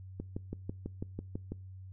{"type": "click train", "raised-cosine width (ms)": 3, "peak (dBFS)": -24, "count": 9, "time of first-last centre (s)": [0.2, 1.52], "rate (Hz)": 6.06, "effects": ["noise-tail reverb RT60 0.4 s tail -24 dB re dry", "added 94 Hz sine -45 dBFS peak until 1.92 s"]}